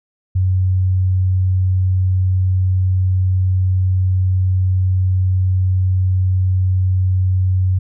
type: tone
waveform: sine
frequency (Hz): 93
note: F#2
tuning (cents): +9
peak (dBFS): -12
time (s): 0.35-7.79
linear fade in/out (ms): 10
effects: none